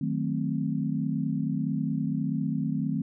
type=chord; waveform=sine; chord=D# diminished seventh; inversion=none; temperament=equal; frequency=155.56 / 185 / 220 / 261.6 Hz; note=D#3 / F#3 / A3 / C4; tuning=0 / 0 / 0 / 0 cents; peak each=-30 / -33 / -31 / -31 dBFS; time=0.01-3.02 s; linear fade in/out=5 ms; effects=none